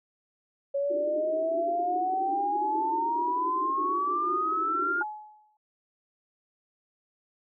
sine exponential sweep, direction up, 554.4 to 1426 Hz, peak -25 dBFS, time 0.74-5.03 s, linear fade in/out 10 ms
white band-pass noise, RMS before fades -37 dBFS, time 0.89-5.04 s, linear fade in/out 20 ms, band 300 to 390 Hz, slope 96 dB/octave
sine tone with exponential decay, 850 Hz, G#5, 40 cents sharp, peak -28 dBFS, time 5.01-5.57 s, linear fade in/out 2 ms, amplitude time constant 120 ms
effects none

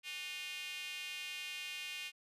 square tone with high-pass filter, 164.81 Hz, E3, in tune, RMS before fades -44 dBFS, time 0.03-2.12 s, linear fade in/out 50 ms, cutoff 2600 Hz, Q 4.3, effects resampled to 32000 Hz

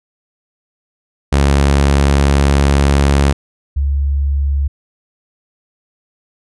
sawtooth / sine tone pair in turn, 70.1 / 70.1 Hz, C#2 / C#2, +20 / +20 cents, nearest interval unison, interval 0 cents, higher neither, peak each -5 / -12 dBFS, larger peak first, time 1.32-3.33 / 3.76-4.68 s, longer first, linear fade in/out 10 ms, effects resampled to 24000 Hz

